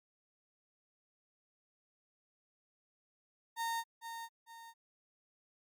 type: tone with echo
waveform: 35% pulse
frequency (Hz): 919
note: A#5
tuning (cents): -25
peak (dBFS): -33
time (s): 3.56-3.84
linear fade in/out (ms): 50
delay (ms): 450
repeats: 2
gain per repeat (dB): -8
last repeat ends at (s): 4.74
effects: Opus 48 kbps